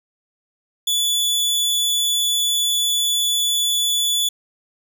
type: tone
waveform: sawtooth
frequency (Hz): 3451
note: A7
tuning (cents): -34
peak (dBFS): -14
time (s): 0.87-4.29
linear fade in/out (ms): 5
effects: none